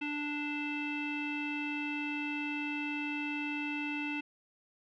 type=tone with low-pass filter; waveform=square; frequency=293.7 Hz; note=D4; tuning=in tune; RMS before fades=-36 dBFS; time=0.01-4.21 s; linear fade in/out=10 ms; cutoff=2600 Hz; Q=8.1; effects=none